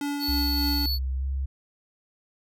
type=tone with tremolo; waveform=square; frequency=286.9 Hz; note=D4; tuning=40 cents flat; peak=-27 dBFS; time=0.01-0.86 s; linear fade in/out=2 ms; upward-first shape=sine; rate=3.4 Hz; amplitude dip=30%
type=tone; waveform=square; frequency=4435 Hz; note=C#8; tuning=in tune; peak=-27 dBFS; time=0.19-0.99 s; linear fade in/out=50 ms
type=tone with pitch glide; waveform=sine; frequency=65.41 to 67.33 Hz; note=C2 to C#2; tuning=0 to -50 cents; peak=-25 dBFS; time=0.28-1.46 s; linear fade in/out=10 ms; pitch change=+50 cents; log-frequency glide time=1.18-1.24 s
effects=none